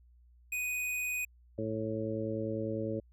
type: tone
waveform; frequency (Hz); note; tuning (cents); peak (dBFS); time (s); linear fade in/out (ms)
square; 2489; D#7; 0; -33; 0.52-1.25; 5
type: harmonic tone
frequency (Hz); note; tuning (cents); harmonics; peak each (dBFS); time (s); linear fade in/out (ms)
110; A2; 0; 1 / 2 / 3 / 4 / 5; -39 / -39 / -38 / -39 / -38; 1.58-3; 5
effects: added 60 Hz sine -58 dBFS peak until 3.12 s